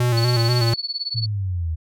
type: tone with vibrato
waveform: square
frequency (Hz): 119.2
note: A#2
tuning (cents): +39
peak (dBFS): -17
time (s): 0-0.74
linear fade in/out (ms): 5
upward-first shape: square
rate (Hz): 4.1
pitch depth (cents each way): 47
type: tone with tremolo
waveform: sine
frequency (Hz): 4435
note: C#8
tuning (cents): 0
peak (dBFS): -20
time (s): 0.17-1.26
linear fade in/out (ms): 2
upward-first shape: triangle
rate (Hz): 18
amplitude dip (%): 100
type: exponential sweep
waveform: sine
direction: down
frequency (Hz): 117 to 77.78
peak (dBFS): -21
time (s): 1.14-1.76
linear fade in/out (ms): 20
effects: none